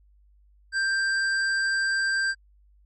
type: tone with hard clipping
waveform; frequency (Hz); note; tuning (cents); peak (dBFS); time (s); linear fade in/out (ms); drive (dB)
triangle; 1578; G6; +11; -24; 0.72-2.35; 50; 16
effects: added 50 Hz sine -55 dBFS peak until 2.85 s + MP3 32 kbps